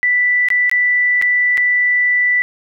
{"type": "tone with dropouts", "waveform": "sine", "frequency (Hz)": 1975.5, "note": "B6", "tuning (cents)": 0, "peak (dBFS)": -11, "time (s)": [0.03, 2.42], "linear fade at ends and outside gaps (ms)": 0, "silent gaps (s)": [[0.486, 0.503], [0.696, 0.714], [1.215, 1.223], [1.573, 1.578]], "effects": []}